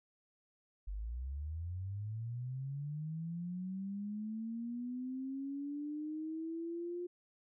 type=linear sweep; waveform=sine; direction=up; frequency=46.42 to 355.5 Hz; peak=-38 dBFS; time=0.87-7.07 s; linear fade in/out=10 ms; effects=none